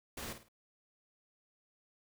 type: noise with echo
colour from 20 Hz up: pink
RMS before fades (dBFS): -43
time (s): 0.17-0.33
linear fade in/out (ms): 5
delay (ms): 52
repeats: 3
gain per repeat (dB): -9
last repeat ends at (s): 0.486
effects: none